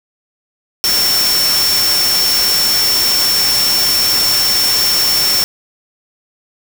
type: tone in noise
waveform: sine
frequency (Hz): 5430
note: F8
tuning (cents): -50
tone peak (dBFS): -12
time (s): 0.84-5.44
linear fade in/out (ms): 0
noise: white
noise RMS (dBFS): -17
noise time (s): 0.84-5.44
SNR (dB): +2
effects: none

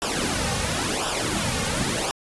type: noise with flanger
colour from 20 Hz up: pink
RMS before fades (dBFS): -25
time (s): 0.02-2.11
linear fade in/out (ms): 0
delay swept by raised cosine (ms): 0.46 to 3.06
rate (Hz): 0.95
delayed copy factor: -0.75
effects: resampled to 24000 Hz

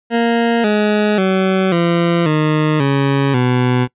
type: tone with pitch steps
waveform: 20% pulse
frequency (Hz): 233.1 / 210.1 / 189.34 / 170.64 / 153.79 / 138.6 / 124.92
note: A#3 / G#3 / F#3 / F3 / D#3 / C#3 / B2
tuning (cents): 0 / +20 / +40 / -40 / -20 / 0 / +20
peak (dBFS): -7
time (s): 0.1-3.88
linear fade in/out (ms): 50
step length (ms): 540
effects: noise-tail reverb RT60 0.1 s tail -22 dB re dry + resampled to 8000 Hz

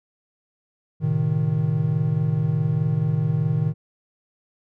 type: chord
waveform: triangle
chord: A diminished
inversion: none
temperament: equal with one note detuned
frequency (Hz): 112.12 / 130.81 / 155.56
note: A2 / C3 / Eb3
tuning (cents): +33 / 0 / 0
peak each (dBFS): -23 / -24 / -19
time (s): 1-3.74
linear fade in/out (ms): 50
effects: none

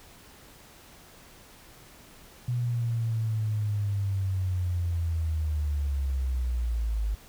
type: linear sweep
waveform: sine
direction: down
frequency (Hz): 123.1 to 51.1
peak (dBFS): -25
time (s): 2.48-7.15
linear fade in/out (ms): 5
effects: pink hiss -52 dBFS RMS until 7.28 s

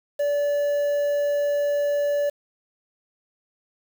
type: tone with quantisation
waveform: triangle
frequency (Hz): 578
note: D5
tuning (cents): -28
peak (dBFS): -18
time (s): 0.19-2.3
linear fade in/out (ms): 10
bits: 7
effects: none

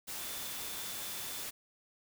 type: tone in noise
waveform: sine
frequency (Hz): 3520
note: A7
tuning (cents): 0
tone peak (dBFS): -50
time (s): 0.18-1.44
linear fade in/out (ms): 20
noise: white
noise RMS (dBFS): -41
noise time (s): 0.07-1.51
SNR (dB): -12
effects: none

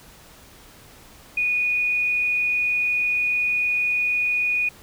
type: tone with frequency modulation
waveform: sine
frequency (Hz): 2465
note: D#7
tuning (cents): -17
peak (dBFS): -19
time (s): 1.37-4.69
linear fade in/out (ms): 5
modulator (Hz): 33.6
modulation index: 0.28
effects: pink hiss -48 dBFS RMS until 4.82 s

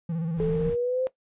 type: tone with vibrato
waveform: triangle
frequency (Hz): 164.81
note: E3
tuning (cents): 0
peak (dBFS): -24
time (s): 0.09-0.7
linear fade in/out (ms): 5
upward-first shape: square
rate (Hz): 16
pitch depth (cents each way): 58
type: noise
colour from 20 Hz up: brown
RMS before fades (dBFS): -36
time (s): 0.36-0.77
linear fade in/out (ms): 50
type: exponential sweep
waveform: sine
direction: up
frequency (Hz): 431.4 to 523.3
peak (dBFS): -23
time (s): 0.4-1.07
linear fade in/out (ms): 0
effects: noise-tail reverb RT60 0.1 s tail -17 dB re dry + resampled to 8000 Hz

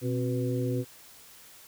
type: harmonic tone with a mistuned harmonic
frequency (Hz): 123.47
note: B2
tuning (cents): 0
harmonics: 1 / 2 / 3 / 4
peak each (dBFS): -29 / -32 / -34 / -35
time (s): 0.01-0.85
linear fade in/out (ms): 50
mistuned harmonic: 2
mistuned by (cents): +110
effects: white hiss -52 dBFS RMS until 1.67 s

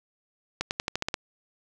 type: accelerating click train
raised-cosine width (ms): 0.2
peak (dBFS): -10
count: 8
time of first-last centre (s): 0.61-1.142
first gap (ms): 99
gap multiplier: 0.91
effects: none

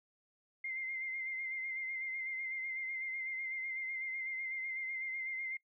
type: tone with vibrato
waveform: sine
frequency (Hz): 2093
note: C7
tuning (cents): 0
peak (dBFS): -37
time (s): 0.64-5.57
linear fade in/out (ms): 5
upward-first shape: sine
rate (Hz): 8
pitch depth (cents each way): 33
effects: noise-tail reverb RT60 0.1 s tail -22 dB re dry

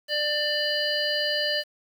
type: harmonic tone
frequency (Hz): 594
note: D5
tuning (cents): +20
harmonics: 1 / 3 / 5 / 7 / 8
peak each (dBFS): -29 / -29 / -29 / -32 / -30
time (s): 0.08-1.64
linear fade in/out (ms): 50
effects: 8-bit

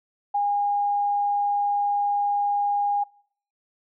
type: tone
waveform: sine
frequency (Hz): 815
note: G#5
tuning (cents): -33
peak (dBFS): -20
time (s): 0.34-3.04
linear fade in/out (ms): 10
effects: noise-tail reverb RT60 0.6 s tail -25 dB re dry

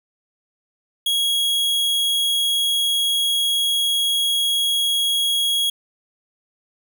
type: tone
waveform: 45% pulse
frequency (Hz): 3313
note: G#7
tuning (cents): -5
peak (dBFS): -17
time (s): 1.06-5.7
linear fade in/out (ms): 5
effects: none

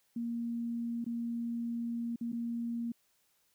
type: tone with dropouts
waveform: sine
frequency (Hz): 234.3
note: A#3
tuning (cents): +9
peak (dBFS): -33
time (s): 0.16-2.92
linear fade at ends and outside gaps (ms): 5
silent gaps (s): 1.044-1.063 / 2.16-2.21 / 2.32-2.328
effects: white hiss -73 dBFS RMS until 3.54 s

